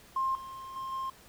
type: tone with level steps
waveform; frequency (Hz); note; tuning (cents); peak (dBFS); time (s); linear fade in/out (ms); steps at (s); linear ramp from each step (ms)
triangle; 1060; C6; +22; -23 / -39 / -33 / -30; 0.16-1.1; 5; 0.35 / 0.76 / 0.92; 2
effects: tanh soft clip ceiling -25 dBFS + pink hiss -56 dBFS RMS until 1.28 s